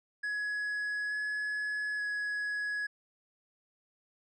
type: tone with pitch steps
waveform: triangle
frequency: 1681 / 1695 / 1678 Hz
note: G#6 / G#6 / G#6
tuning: +20 / +35 / +17 cents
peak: -30 dBFS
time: 0.23-2.87 s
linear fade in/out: 10 ms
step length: 880 ms
effects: resampled to 24000 Hz